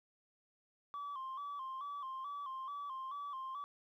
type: tone with vibrato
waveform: sine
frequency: 1100 Hz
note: C#6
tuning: 14 cents flat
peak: -39 dBFS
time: 0.94-3.64 s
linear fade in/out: 0 ms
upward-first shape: square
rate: 2.3 Hz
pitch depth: 74 cents each way
effects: tanh soft clip ceiling -39 dBFS + 13-bit